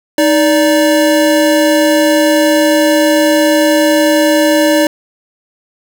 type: tone pair together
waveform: square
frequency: 311.1 / 582.2 Hz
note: D#4 / D5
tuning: 0 / -15 cents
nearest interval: major seventh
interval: 1085 cents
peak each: -11 dBFS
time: 0.18-4.87 s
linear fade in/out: 2 ms
effects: none